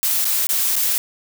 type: noise with dropouts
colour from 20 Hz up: blue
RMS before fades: -19 dBFS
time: 0.03-0.98 s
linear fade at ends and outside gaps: 0 ms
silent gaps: 0.245-0.253 / 0.469-0.491 / 0.756-0.764 s
effects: none